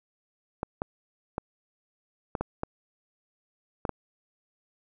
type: clicks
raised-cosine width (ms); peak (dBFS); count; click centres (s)
1; -15; 8; 0.631 / 0.819 / 1.381 / 2.352 / 2.41 / 2.634 / 3.852 / 3.893
effects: none